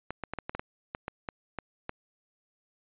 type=clicks; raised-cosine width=0.5 ms; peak=-19 dBFS; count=12; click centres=0.106 / 0.237 / 0.336 / 0.387 / 0.495 / 0.55 / 0.595 / 0.949 / 1.081 / 1.288 / 1.587 / 1.894 s; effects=resampled to 8000 Hz